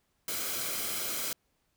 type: noise with comb filter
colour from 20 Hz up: white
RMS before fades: -34 dBFS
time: 0.28-1.33 s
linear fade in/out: 2 ms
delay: 1.1 ms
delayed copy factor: -0.5
effects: pink hiss -75 dBFS RMS until 1.76 s